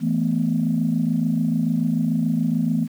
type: chord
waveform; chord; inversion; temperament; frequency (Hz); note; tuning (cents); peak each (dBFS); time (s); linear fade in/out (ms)
sine; E suspended fourth; none; equal; 164.81 / 220 / 246.9; E3 / A3 / B3; 0 / 0 / 0; -22; 0-2.88; 50
effects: tanh soft clip ceiling -10 dBFS + 8-bit